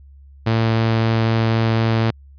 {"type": "tone", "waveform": "sawtooth", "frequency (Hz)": 113, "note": "A2", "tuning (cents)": 47, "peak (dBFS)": -11, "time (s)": [0.46, 2.11], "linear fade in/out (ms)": 10, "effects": ["added 69 Hz sine -41 dBFS peak until 2.38 s", "resampled to 11025 Hz"]}